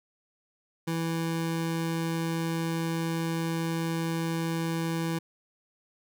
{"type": "tone", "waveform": "25% pulse", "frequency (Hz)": 164.81, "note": "E3", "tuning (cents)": 0, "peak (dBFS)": -24, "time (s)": [0.87, 5.19], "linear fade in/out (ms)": 10, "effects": []}